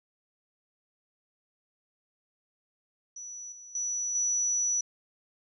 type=tone with level steps; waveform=sine; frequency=5910 Hz; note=F#8; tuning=3 cents flat; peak=-39 / -45 / -29 / -25 dBFS; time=3.16-4.81 s; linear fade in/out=5 ms; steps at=3.52 / 3.75 / 4.15 s; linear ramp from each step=2 ms; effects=none